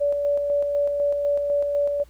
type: tone with tremolo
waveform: sine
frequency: 575 Hz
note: D5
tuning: 37 cents flat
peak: -18 dBFS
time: 0-2.04 s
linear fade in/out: 20 ms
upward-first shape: square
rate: 4 Hz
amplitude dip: 35%
effects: added 60 Hz sine -49 dBFS peak until 2.09 s + pink hiss -59 dBFS RMS until 2.09 s